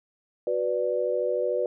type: chord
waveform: sine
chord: B minor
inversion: second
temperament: equal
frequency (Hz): 370 / 493.9 / 587.3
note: F#4 / B4 / D5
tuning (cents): 0 / 0 / 0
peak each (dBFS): -30 / -26 / -28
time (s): 0.47-1.66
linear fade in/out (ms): 2
effects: none